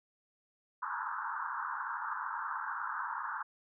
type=band-pass noise; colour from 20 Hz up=pink; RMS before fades=-38 dBFS; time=0.82-3.43 s; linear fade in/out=10 ms; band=880 to 1600 Hz; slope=96 dB/octave; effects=none